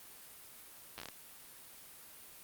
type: slowing click train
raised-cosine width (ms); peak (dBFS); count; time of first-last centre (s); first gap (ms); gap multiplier
0.2; -26; 7; 0.98-1.087; 9; 1.27
effects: white hiss -54 dBFS RMS until 2.43 s + Opus 32 kbps